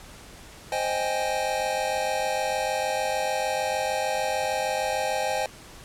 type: chord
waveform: square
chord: Ab major seventh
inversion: first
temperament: equal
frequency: 523.3 / 622.3 / 784 / 830.6 Hz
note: C5 / Eb5 / G5 / Ab5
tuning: 0 / 0 / 0 / 0 cents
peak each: -31 dBFS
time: 0.72-5.46 s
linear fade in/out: 2 ms
effects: pink hiss -46 dBFS RMS until 5.84 s + low-pass 11000 Hz 12 dB/octave